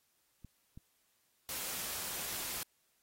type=clicks; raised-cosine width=5 ms; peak=-37 dBFS; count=2; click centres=0.447 / 0.775 s
type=noise; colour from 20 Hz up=white; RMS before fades=-40 dBFS; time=1.49-2.63 s; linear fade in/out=0 ms
effects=white hiss -75 dBFS RMS until 3.02 s + AAC 48 kbps